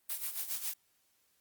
blue noise with tremolo, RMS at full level -35 dBFS, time 0.09-0.74 s, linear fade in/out 10 ms, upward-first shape sine, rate 7.3 Hz, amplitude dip 70%, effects white hiss -73 dBFS RMS until 1.4 s + Opus 32 kbps

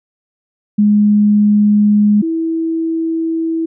sine tone pair in turn, 208.1 / 326.5 Hz, G#3 / E4, +4 / -17 cents, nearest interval minor sixth, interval 779 cents, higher second, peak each -7 / -14 dBFS, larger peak first, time 0.78-2.22 / 2.22-3.66 s, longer neither, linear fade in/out 10 ms, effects none

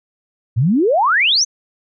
sine exponential sweep, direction up, 103.83 to 6500 Hz, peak -11 dBFS, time 0.56-1.45 s, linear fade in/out 20 ms, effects none

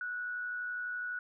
sine tone with amplitude modulation, 1469 Hz, F#6, 13 cents flat, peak -33 dBFS, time 0.01-1.19 s, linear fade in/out 2 ms, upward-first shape sine, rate 112 Hz, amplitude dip 40%, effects none

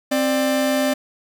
45% pulse tone pair together, 263 / 593.1 Hz, C4 / D5, +9 / +17 cents, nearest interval octave + major second, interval 1408 cents, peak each -20 dBFS, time 0.11-0.94 s, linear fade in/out 10 ms, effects none

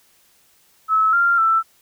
sine tone with pitch steps, 1298 / 1389 / 1329 Hz, E6 / F6 / E6, -27 / -10 / +14 cents, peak -13 dBFS, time 0.88-1.63 s, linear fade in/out 50 ms, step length 250 ms, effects white hiss -57 dBFS RMS until 1.81 s

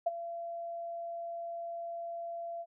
sine tone with ADSR envelope, 680 Hz, F5, 46 cents flat, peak -24 dBFS, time 0.06-2.66 s, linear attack 10 ms, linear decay 25 ms, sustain -13 dB, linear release 51 ms, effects none

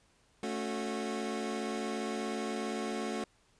25% pulse chord, F# minor, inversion first, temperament equal with one note detuned, 220 / 277.2 / 364.9 Hz, A3 / C#4 / F#4, 0 / 0 / -24 cents, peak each -33 / -37 / -35 dBFS, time 0.43-3.24 s, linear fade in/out 2 ms, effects pink hiss -68 dBFS RMS until 3.59 s + resampled to 22050 Hz

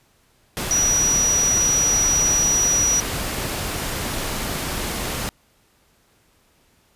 sine tone in noise, 5830 Hz, F#8, 26 cents flat, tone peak -16 dBFS, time 0.71-3 s, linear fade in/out 0 ms, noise pink, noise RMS -26 dBFS, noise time 0.57-5.29 s, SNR +7 dB, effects pink hiss -60 dBFS RMS until 6.95 s + resampled to 32000 Hz

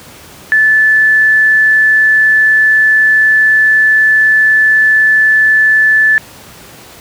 sine tone, 1744 Hz, A6, 16 cents flat, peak -5 dBFS, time 0.52-6.18 s, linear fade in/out 0 ms, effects pink hiss -35 dBFS RMS until 7 s + high-pass 80 Hz 12 dB/octave

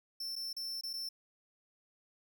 45% pulse tone with dropouts, 5370 Hz, E8, 31 cents sharp, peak -38 dBFS, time 0.2-1.09 s, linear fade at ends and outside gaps 5 ms, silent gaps 0.356-0.361 / 0.53-0.565 / 0.811-0.835 / 0.932-0.936 s, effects none

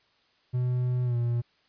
triangle tone with pitch glide, 124.8 to 119.16 Hz, B2 to A#2, +19 to +38 cents, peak -22 dBFS, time 0.53-1.42 s, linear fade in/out 20 ms, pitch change -81 cents, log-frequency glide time 1.04-1.16 s, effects white hiss -66 dBFS RMS until 1.68 s + resampled to 11025 Hz

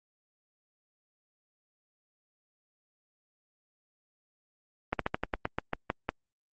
slowing click train, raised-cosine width 0.5 ms, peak -13 dBFS, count 11, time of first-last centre 4.93-6.09 s, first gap 63 ms, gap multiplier 1.13, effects Opus 24 kbps

